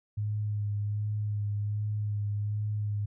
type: tone with vibrato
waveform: sine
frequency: 104.3 Hz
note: G#2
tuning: 8 cents sharp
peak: -28 dBFS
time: 0.17-3.06 s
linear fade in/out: 10 ms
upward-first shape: sine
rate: 1.3 Hz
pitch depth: 21 cents each way
effects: none